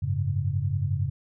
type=chord; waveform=sine; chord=F# suspended second; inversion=none; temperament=equal with one note detuned; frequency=92.87 / 103.83 / 138.59 Hz; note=F#2 / G#2 / C#3; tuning=+7 / 0 / 0 cents; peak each=-28 dBFS; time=0.02-1.1 s; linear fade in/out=10 ms; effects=none